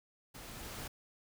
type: noise with level ramp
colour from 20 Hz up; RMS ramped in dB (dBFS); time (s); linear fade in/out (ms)
pink; -50 to -43; 0.34-0.88; 10
effects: none